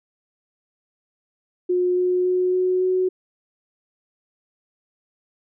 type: tone with pitch steps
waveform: sine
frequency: 360 / 362.5 / 365 / 367.6 / 370.1 Hz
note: F#4 / F#4 / F#4 / F#4 / F#4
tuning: -47 / -35 / -24 / -11 / 0 cents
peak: -17 dBFS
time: 1.69-3.09 s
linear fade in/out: 10 ms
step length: 280 ms
effects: none